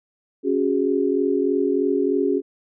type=chord; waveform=sine; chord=C# suspended fourth; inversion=none; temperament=equal with one note detuned; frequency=277.2 / 370 / 413.2 Hz; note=C#4 / F#4 / G#4; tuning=0 / 0 / -9 cents; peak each=-22 dBFS; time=0.43-2.42 s; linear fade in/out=50 ms; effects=none